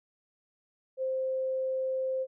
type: tone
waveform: sine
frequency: 523.3 Hz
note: C5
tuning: in tune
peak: -28 dBFS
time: 0.97-2.27 s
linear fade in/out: 50 ms
effects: none